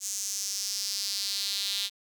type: tone with high-pass filter sweep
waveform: sawtooth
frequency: 199.1 Hz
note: G3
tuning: 27 cents sharp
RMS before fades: -32 dBFS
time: 0-1.9 s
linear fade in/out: 50 ms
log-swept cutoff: 6700 to 3700 Hz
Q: 3.8
effects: none

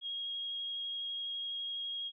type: tone with vibrato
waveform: sine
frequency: 3276 Hz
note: G#7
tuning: 24 cents flat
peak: -36 dBFS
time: 0.01-2.12 s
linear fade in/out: 50 ms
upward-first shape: sine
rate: 12 Hz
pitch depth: 10 cents each way
effects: none

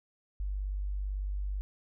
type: tone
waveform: sine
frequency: 49 Hz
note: G1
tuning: in tune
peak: -31 dBFS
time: 0.4-1.61 s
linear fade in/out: 0 ms
effects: none

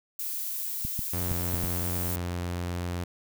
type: noise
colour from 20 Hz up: violet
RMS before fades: -33 dBFS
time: 0.19-2.16 s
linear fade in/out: 5 ms
type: clicks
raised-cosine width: 5 ms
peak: -21 dBFS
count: 5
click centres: 0.85 / 0.992 / 1.315 / 1.541 / 1.64 s
type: tone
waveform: sawtooth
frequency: 87.9 Hz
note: F2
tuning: 12 cents sharp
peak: -26 dBFS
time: 1.13-3.04 s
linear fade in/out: 5 ms
effects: none

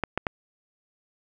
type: clicks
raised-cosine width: 0.5 ms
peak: -10 dBFS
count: 3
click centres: 0.037 / 0.176 / 0.268 s
effects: none

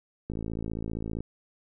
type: click train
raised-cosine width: 3 ms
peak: -21 dBFS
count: 51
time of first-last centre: 0.3-1.206 s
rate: 55.2 Hz
effects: none

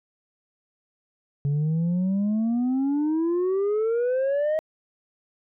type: exponential sweep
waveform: sine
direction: up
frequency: 139.8 to 635 Hz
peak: -18 dBFS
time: 1.45-4.59 s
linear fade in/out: 0 ms
effects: tanh soft clip ceiling -20 dBFS

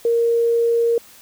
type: tone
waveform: sine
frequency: 466.2 Hz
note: A#4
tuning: in tune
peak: -14 dBFS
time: 0.05-0.98 s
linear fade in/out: 2 ms
effects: white hiss -46 dBFS RMS until 1.21 s

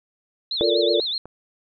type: tone with vibrato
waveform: sine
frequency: 3849 Hz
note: B7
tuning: 45 cents flat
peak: -23 dBFS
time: 0.51-1.18 s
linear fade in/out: 2 ms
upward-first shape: sine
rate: 8.1 Hz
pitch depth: 190 cents each way
type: chord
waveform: sine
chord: Bb major seventh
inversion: second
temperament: equal with one note detuned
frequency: 349.2 / 440 / 466.2 / 580.6 Hz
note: F4 / A4 / Bb4 / D5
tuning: 0 / 0 / 0 / -20 cents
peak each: -23 dBFS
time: 0.61-1 s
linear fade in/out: 0 ms
type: click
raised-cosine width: 1 ms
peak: -24 dBFS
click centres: 1.256 s
effects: none

